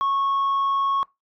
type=tone; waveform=sine; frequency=1100 Hz; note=C#6; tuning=14 cents flat; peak=-17 dBFS; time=0.01-1.03 s; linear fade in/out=0 ms; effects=noise-tail reverb RT60 0.2 s tail -24 dB re dry + tanh soft clip ceiling -18 dBFS